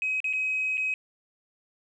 sine tone with dropouts, 2536 Hz, D#7, 32 cents sharp, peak -24 dBFS, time 0.02-0.94 s, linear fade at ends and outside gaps 1 ms, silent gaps 0.203-0.243 / 0.329-0.334 / 0.772-0.778 s, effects tanh soft clip ceiling -20 dBFS

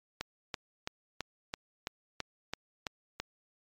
click train, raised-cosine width 0.2 ms, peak -17 dBFS, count 10, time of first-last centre 0.21-3.2 s, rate 3.01 Hz, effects MP3 96 kbps

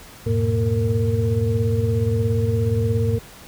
sine tone cluster, 84.9 / 106.4 / 123.4 / 231.2 / 459.3 Hz, F2 / G#2 / B2 / A#3 / A#4, -48 / +42 / -1 / -14 / -26 cents, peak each -27 / -19 / -28 / -28 / -24 dBFS, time 0.26-3.19 s, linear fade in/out 10 ms, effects pink hiss -43 dBFS RMS until 3.47 s

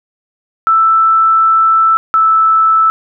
sine tone pair in turn, 1323 / 1314.6 Hz, E6 / E6, +6 / -5 cents, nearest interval unison, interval 11 cents, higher first, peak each -6 dBFS, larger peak neither, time 0.67-1.97 / 2.14-2.9 s, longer first, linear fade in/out 0 ms, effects none

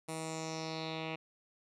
10% pulse tone with low-pass filter sweep, 160 Hz, D#3, 49 cents sharp, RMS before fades -40 dBFS, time 0.08-1.16 s, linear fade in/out 10 ms, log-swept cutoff 10000 to 2800 Hz, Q 3.7, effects none

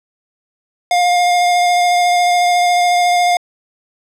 square tone with vibrato, 709 Hz, F5, 26 cents sharp, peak -11 dBFS, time 0.91-3.37 s, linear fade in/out 2 ms, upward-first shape sine, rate 14 Hz, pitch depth 12 cents each way, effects low-pass 9000 Hz 12 dB/octave

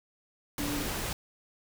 sine tone in noise, 290.1 Hz, D4, 21 cents flat, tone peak -33 dBFS, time 0.59-0.83 s, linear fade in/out 2 ms, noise pink, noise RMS -34 dBFS, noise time 0.58-1.13 s, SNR -2 dB, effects none

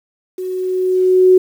sine tone with level ramp, 370 Hz, F#4, in tune, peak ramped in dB -21 to -4 dBFS, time 0.38-1.38 s, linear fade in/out 5 ms, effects 7-bit

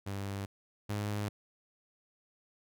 sawtooth tone pair in turn, 99 / 103.7 Hz, G2 / G#2, +18 / -2 cents, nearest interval minor second, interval 80 cents, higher second, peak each -32 / -29 dBFS, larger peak second, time 0.06-0.46 / 0.89-1.29 s, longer neither, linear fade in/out 10 ms, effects none

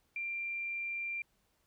sine tone, 2373 Hz, D7, 17 cents sharp, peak -35 dBFS, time 0.16-1.22 s, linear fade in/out 2 ms, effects pink hiss -75 dBFS RMS until 1.66 s

